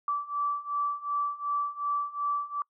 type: beating tone pair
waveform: sine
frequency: 1158 / 1160.7 Hz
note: D6 / D6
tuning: -25 / -21 cents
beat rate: 2.7 Hz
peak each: -32 / -30 dBFS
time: 0.08-2.62 s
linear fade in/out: 2 ms
effects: noise-tail reverb RT60 0.1 s tail -26 dB re dry